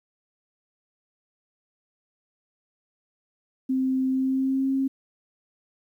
sine tone with pitch glide, 261.6 to 268.5 Hz, C4 to C4, 0 to +45 cents, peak -21 dBFS, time 3.69-4.88 s, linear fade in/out 10 ms, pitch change +45 cents, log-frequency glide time 4.09-4.7 s, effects 10-bit

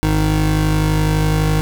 25% pulse tone pair together, 51.91 / 155.56 Hz, G#1 / D#3, 0 / 0 cents, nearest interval octave + perfect fifth, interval 1900 cents, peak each -13 dBFS, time 0.03-1.61 s, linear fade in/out 0 ms, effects none

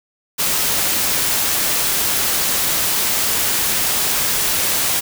white noise, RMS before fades -18 dBFS, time 0.38-5.01 s, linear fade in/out 20 ms, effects none

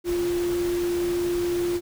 sine tone in noise, 349.2 Hz, F4, in tune, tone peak -22 dBFS, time 0.04-1.81 s, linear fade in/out 50 ms, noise pink, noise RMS -36 dBFS, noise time 0.04-1.81 s, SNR +11 dB, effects none

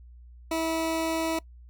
20% pulse tone, 324.8 Hz, E4, 26 cents flat, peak -21 dBFS, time 0.51-1.39 s, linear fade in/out 5 ms, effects noise-tail reverb RT60 0.1 s tail -23 dB re dry + added 60 Hz sine -46 dBFS peak until 1.69 s

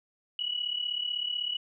sine tone pair together, 2924 / 2960 Hz, F#7 / F#7, -21 / 0 cents, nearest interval unison, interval 21 cents, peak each -31 / -34 dBFS, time 0.39-1.57 s, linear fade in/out 2 ms, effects none

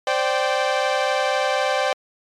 sawtooth chord, C suspended second, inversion none, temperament equal with one note detuned, 523.3 / 587.3 / 779 Hz, C5 / D5 / G5, 0 / 0 / -11 cents, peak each -19 dBFS, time 0.07-1.93 s, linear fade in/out 2 ms, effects low-pass 5000 Hz 12 dB/octave + MP3 96 kbps

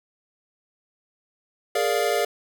square chord, Bb dominant seventh, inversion third, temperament equal with one note detuned, 415.3 / 466.2 / 585 / 698.5 Hz, Ab4 / Bb4 / D5 / F5, 0 / 0 / -7 / 0 cents, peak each -27 dBFS, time 1.75-2.25 s, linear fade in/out 5 ms, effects none

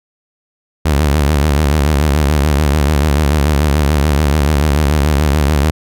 sawtooth tone with vibrato, 73.4 Hz, D2, in tune, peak -6 dBFS, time 0.85-5.71 s, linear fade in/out 10 ms, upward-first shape sine, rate 6.9 Hz, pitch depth 120 cents each way, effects none

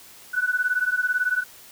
sine beating tone pair, 1480 / 1498 Hz, F#6 / F#6, 0 / +21 cents, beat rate 18 Hz, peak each -23 / -24 dBFS, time 0.33-1.44 s, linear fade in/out 20 ms, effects white hiss -47 dBFS RMS until 1.71 s

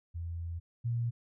sine tone pair in turn, 84.5 / 117.96 Hz, E2 / A#2, +43 / +21 cents, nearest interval tritone, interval 578 cents, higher second, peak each -35 / -29 dBFS, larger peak second, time 0.14-0.6 / 0.84-1.11 s, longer first, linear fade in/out 20 ms, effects none

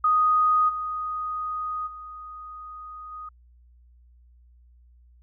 sine tone with level steps, 1244.5 Hz, D#6, in tune, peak -17 / -27 / -37 / -35 dBFS, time 0.04-3.29 s, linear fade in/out 5 ms, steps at 0.68 / 1.86 / 3.11 s, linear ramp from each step 20 ms, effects added 60 Hz sine -52 dBFS peak until 5.22 s

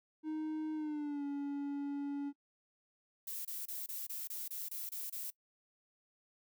triangle tone with pitch glide, 311.1 to 283.6 Hz, D#4 to C#4, 0 to +40 cents, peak -34 dBFS, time 0.23-2.33 s, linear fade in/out 50 ms, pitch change -160 cents, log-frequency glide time 0.74-1.24 s
violet noise bursts, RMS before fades -42 dBFS, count 10, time 3.27-5.304 s, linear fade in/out 5 ms, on 180 ms, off 26 ms
effects noise-tail reverb RT60 0.1 s tail -23 dB re dry

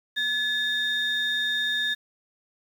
sine tone pair together, 1715 / 3668 Hz, A6 / A#7, -45 / -29 cents, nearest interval octave + minor second, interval 1316 cents, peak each -25 dBFS, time 0.16-1.95 s, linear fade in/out 20 ms, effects tanh soft clip ceiling -18 dBFS + 8-bit

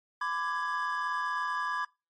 triangle chord, G# diminished, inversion first, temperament equal with one note detuned, 1005 / 1174.7 / 1661.2 Hz, B5 / D6 / G#6, +30 / 0 / 0 cents, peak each -32 dBFS, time 0.21-1.85 s, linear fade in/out 5 ms, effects noise-tail reverb RT60 0.3 s tail -26 dB re dry + MP3 32 kbps

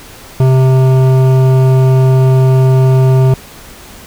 sine tone with hard clipping, 130.81 Hz, C3, in tune, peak -7 dBFS, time 0.4-3.34 s, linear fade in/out 2 ms, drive 13 dB, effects pink hiss -34 dBFS RMS until 4.06 s

